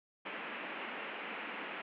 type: band-pass noise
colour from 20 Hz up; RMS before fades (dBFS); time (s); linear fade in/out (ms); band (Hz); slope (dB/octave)
white; -43; 0.25-1.82; 10; 190 to 2800; 48
effects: none